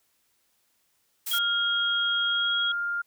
blue noise, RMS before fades -32 dBFS, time 1.26-1.39 s, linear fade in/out 10 ms
sine tone with pitch glide, 3269 to 3296 Hz, G#7 to G#7, -28 to -14 cents, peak -25 dBFS, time 1.31-2.72 s, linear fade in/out 5 ms, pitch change +14 cents, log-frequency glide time 2.29-2.53 s
sine tone, 1403 Hz, F6, 8 cents sharp, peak -26 dBFS, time 1.33-3.02 s, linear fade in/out 10 ms
effects white hiss -70 dBFS RMS until 3.06 s

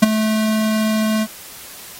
square tone with ADSR envelope, 217.1 Hz, A3, 23 cents flat, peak -4 dBFS, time 0.02-1.27 s, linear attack 11 ms, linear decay 18 ms, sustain -12 dB, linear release 47 ms, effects white hiss -37 dBFS RMS until 1.99 s + AAC 48 kbps

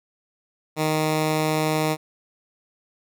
10% pulse tone, 155.56 Hz, D#3, in tune, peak -12 dBFS, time 0.76-1.97 s, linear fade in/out 50 ms, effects none

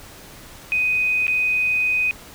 sine tone with dropouts, 2500 Hz, D#7, 8 cents sharp, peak -17 dBFS, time 0.72-2.11 s, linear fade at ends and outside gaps 0 ms, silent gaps 1.268-1.28 s, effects pink hiss -42 dBFS RMS until 2.34 s

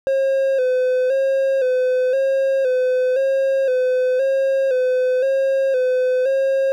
triangle tone with vibrato, 523 Hz, C5, 1 cent flat, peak -13 dBFS, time 0.07-6.72 s, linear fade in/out 0 ms, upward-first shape square, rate 0.97 Hz, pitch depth 51 cents each way, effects none

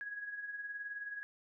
sine tone with tremolo, 1661.2 Hz, G#6, in tune, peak -38 dBFS, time 0.01-1.23 s, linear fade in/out 0 ms, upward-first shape sine, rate 19 Hz, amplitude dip 55%, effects none

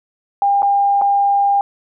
sine tone with dropouts, 802 Hz, G5, 39 cents sharp, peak -11 dBFS, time 0.42-1.61 s, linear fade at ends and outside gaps 1 ms, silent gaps 0.621-0.629 / 1.014-1.019 s, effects none

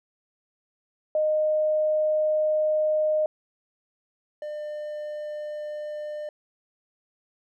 sine / triangle tone pair in turn, 616 / 600.5 Hz, D#5 / D5, -17 / +38 cents, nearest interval unison, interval 45 cents, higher first, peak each -20 / -29 dBFS, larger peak first, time 1.15-3.26 / 4.42-6.29 s, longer first, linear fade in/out 2 ms, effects none

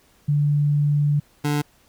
sine / 25% pulse tone pair in turn, 146.2 / 146.95 Hz, D3 / D3, -7 / +1 cents, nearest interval unison, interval 8 cents, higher second, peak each -16 dBFS, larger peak neither, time 0.28-1.2 / 1.44-1.62 s, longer first, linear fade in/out 10 ms, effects pink hiss -58 dBFS RMS until 1.88 s

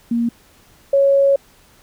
sine tone pair in turn, 234.4 / 553.6 Hz, A#3 / C#5, +10 / -2 cents, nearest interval octave + minor third, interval 1488 cents, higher second, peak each -15 / -10 dBFS, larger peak second, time 0.11-0.29 / 0.93-1.36 s, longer second, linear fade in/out 5 ms, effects pink hiss -51 dBFS RMS until 1.82 s

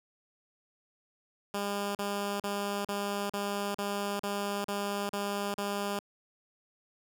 10% pulse tone bursts, 202 Hz, G#3, 48 cents flat, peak -23 dBFS, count 10, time 1.54-5.991 s, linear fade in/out 2 ms, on 410 ms, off 39 ms, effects none

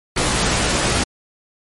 pink noise with comb filter, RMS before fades -18 dBFS, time 0.16-1.04 s, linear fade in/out 10 ms, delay 16 ms, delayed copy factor +0.7, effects MP3 48 kbps

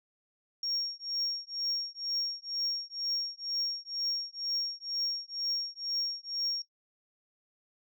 sine tone with tremolo, 5560 Hz, F8, 9 cents flat, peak -26 dBFS, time 0.63-6.62 s, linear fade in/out 2 ms, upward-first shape triangle, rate 2.1 Hz, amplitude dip 100%, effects noise-tail reverb RT60 0.1 s tail -18 dB re dry + tanh soft clip ceiling -25 dBFS

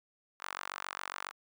sawtooth tone with high-pass filter, 47.3 Hz, F#1, 39 cents sharp, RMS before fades -42 dBFS, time 0.39-1.33 s, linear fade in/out 50 ms, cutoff 1200 Hz, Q 2.3, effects none

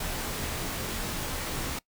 pink noise with comb filter, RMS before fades -33 dBFS, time 0-1.79 s, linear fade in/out 5 ms, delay 20 ms, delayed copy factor -0.6, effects noise-tail reverb RT60 0.1 s tail -22 dB re dry

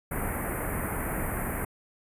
pink band-stop noise, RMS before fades -31 dBFS, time 0.11-1.65 s, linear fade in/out 5 ms, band 2200 to 9400 Hz, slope 48 dB/octave, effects resampled to 32000 Hz

